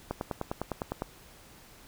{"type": "click train", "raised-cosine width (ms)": 1, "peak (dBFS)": -17, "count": 10, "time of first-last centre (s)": [0.11, 1.021], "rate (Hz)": 9.88, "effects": ["pink hiss -54 dBFS RMS until 1.87 s"]}